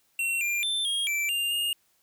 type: tone with pitch steps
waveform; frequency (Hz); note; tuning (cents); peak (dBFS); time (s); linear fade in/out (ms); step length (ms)
square; 2724 / 2391 / 3548 / 3260 / 2334 / 2798 / 2835; F7 / D7 / A7 / G#7 / D7 / F7 / F7; -44 / +30 / +14 / -33 / -11 / +3 / +25; -26; 0.19-1.73; 2; 220
effects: white hiss -68 dBFS RMS until 2.02 s